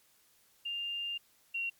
sine tone pair in turn, 2800 / 2749 Hz, F7 / F7, +4 / -28 cents, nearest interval unison, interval 32 cents, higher first, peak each -34 / -32 dBFS, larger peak second, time 0.65-1.18 / 1.54-1.7 s, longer first, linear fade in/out 10 ms, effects white hiss -67 dBFS RMS until 1.79 s + MP3 96 kbps

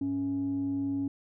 sine tone pair together, 102.95 / 277.8 Hz, G#2 / C#4, -15 / +4 cents, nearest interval octave + perfect fourth, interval 1719 cents, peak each -38 / -27 dBFS, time 0.01-1.08 s, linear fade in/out 5 ms, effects tanh soft clip ceiling -24 dBFS

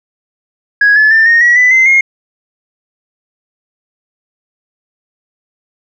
sine tone with pitch steps, 1661.2 / 1722.8 / 1786.6 / 1852.8 / 1921.5 / 1992.7 / 2067 / 2143 Hz, G#6 / A6 / A6 / A#6 / B6 / B6 / C7 / C7, 0 / -37 / +26 / -11 / -48 / +15 / -22 / +41 cents, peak -3 dBFS, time 0.81-2.01 s, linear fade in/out 5 ms, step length 150 ms, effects tanh soft clip ceiling -1 dBFS

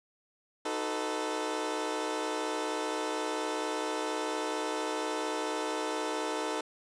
20% pulse chord, B dominant seventh, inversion first, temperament equal with one note detuned, 311.1 / 370 / 440 / 504.3 Hz, D#4 / F#4 / A4 / B4, 0 / 0 / 0 / +36 cents, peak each -31 / -36 / -30 / -34 dBFS, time 0.65-6.61 s, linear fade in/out 5 ms, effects resampled to 22050 Hz

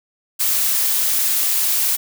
blue noise, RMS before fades -18 dBFS, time 0.39-1.97 s, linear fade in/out 20 ms, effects none

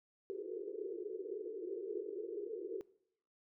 pink band-pass noise, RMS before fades -43 dBFS, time 0.3-2.81 s, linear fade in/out 0 ms, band 350 to 460 Hz, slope 96 dB/octave, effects noise-tail reverb RT60 0.7 s tail -21 dB re dry

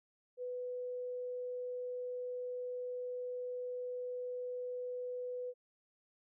sine tone, 496.7 Hz, B4, 10 cents sharp, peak -38 dBFS, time 0.37-5.54 s, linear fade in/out 50 ms, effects none

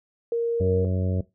sine tone, 466.2 Hz, A#4, in tune, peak -21 dBFS, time 0.32-0.85 s, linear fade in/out 2 ms
harmonic tone, 92.5 Hz, F#2, in tune, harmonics 1 / 2 / 3 / 4 / 5 / 6 / 7, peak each -23 / -28 / -36 / -37 / -35 / -36 / -42 dBFS, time 0.6-1.21 s, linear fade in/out 5 ms
effects noise-tail reverb RT60 0.2 s tail -18 dB re dry

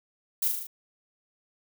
violet noise with echo, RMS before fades -26 dBFS, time 0.42-0.48 s, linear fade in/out 5 ms, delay 38 ms, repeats 5, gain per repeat -3 dB, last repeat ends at 0.67 s, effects none

